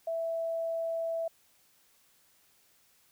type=tone; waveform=sine; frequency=660 Hz; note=E5; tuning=2 cents sharp; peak=-30 dBFS; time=0.07-1.28 s; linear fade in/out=5 ms; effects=white hiss -66 dBFS RMS until 3.11 s